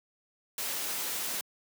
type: noise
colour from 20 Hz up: white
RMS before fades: -34 dBFS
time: 0.58-1.41 s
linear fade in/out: 2 ms
effects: high-pass 200 Hz 12 dB/octave